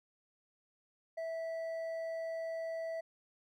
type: tone with hard clipping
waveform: triangle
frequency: 655 Hz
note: E5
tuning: 11 cents flat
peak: -38 dBFS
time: 1.17-3.01 s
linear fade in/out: 10 ms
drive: 8 dB
effects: none